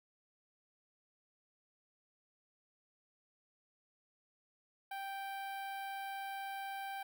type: tone with notch filter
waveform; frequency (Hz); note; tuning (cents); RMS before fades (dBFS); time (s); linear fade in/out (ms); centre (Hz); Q
sawtooth; 784; G5; 0; -43; 4.91-7.03; 5; 6600; 0.55
effects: none